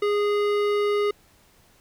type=tone with hard clipping; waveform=sine; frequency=412.6 Hz; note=G#4; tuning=11 cents flat; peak=-22 dBFS; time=0.02-1.11 s; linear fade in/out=5 ms; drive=15 dB; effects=pink hiss -58 dBFS RMS until 1.8 s